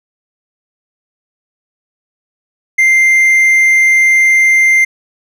triangle tone, 2093 Hz, C7, in tune, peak -4 dBFS, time 2.78-4.85 s, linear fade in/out 10 ms, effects none

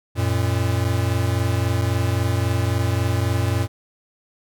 square tone pair together, 91.2 / 114.9 Hz, F#2 / A#2, -24 / -25 cents, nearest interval major third, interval 399 cents, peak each -22 dBFS, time 0.15-3.68 s, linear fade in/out 50 ms, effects none

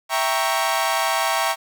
sawtooth chord, E diminished seventh, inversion none, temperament equal, 659.3 / 784 / 932.3 / 1108.7 Hz, E5 / G5 / Bb5 / Db6, 0 / 0 / 0 / 0 cents, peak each -21 dBFS, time 0.09-1.56 s, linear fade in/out 50 ms, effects 8-bit

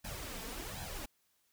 pink noise with flanger, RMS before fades -43 dBFS, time 0.04-1.06 s, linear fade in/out 10 ms, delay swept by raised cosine 1.2 to 4.5 ms, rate 1.3 Hz, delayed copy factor +0.75, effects white hiss -75 dBFS RMS until 1.52 s

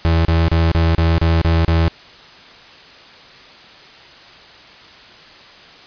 35% pulse tone bursts, 82.41 Hz, E2, in tune, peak -10 dBFS, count 8, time 0.05-1.881 s, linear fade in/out 0 ms, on 200 ms, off 33 ms, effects white hiss -41 dBFS RMS until 5.86 s + resampled to 11025 Hz

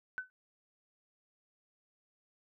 sine tone with exponential decay, 1509 Hz, F#6, 34 cents sharp, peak -31 dBFS, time 0.18-0.3 s, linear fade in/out 0 ms, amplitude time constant 25 ms, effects none

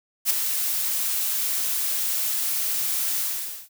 blue noise with ADSR envelope, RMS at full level -18 dBFS, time 0.25-3.69 s, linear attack 50 ms, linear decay 13 ms, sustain -7 dB, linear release 500 ms, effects none

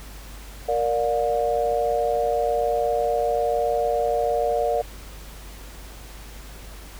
sine chord, Bb major, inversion none, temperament equal with one note detuned, 466.2 / 587.3 / 714 Hz, Bb4 / D5 / F5, 0 / 0 / +38 cents, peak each -24 dBFS, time 0.68-4.82 s, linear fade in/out 10 ms, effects added 50 Hz sine -39 dBFS peak until 6.99 s + pink hiss -44 dBFS RMS until 6.99 s

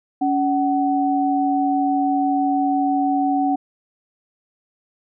sine tone pair together, 281 / 751 Hz, C#4 / F#5, +24 / +26 cents, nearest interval octave + perfect fourth, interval 1702 cents, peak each -19 dBFS, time 0.21-3.56 s, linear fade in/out 10 ms, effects none

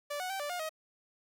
sawtooth tone with pitch steps, 582 / 736 / 775 / 585 / 713 / 631 Hz, D5 / F#5 / G5 / D5 / F5 / D#5, -16 / -9 / -20 / -7 / +36 / +24 cents, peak -31 dBFS, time 0.1-0.694 s, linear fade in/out 10 ms, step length 99 ms, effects none

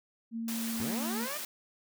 sine tone, 228.3 Hz, A#3, 36 cents flat, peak -33 dBFS, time 0.31-1.28 s, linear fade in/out 50 ms
white high-pass noise, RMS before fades -39 dBFS, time 0.48-1.45 s, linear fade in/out 2 ms, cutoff 180 Hz, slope 24 dB/octave
15% pulse linear sweep, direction up, 73.8 to 622.3 Hz, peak -31 dBFS, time 0.79-1.38 s, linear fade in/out 10 ms
effects none

